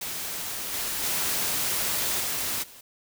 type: noise with level steps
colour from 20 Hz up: white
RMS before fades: -33 / -30 / -27 / -29 / -48 dBFS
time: 0.01-2.81 s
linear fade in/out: 5 ms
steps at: 0.72 / 1.02 / 2.19 / 2.62 s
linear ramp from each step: 20 ms
effects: none